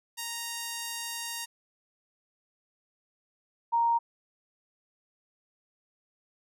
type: tone pair in turn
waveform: 5% pulse / sine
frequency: 932.3 / 932.3 Hz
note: A#5 / A#5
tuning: 0 / 0 cents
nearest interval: unison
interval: 0 cents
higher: neither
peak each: -22 / -22 dBFS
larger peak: neither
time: 0.17-1.46 / 3.72-3.99 s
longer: first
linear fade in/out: 20 ms
effects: none